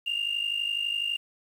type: tone pair together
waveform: sine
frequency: 2781 / 2833 Hz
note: F7 / F7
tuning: -8 / +24 cents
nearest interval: unison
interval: 32 cents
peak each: -28 dBFS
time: 0.06-1.17 s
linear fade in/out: 10 ms
effects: tanh soft clip ceiling -22 dBFS + 9-bit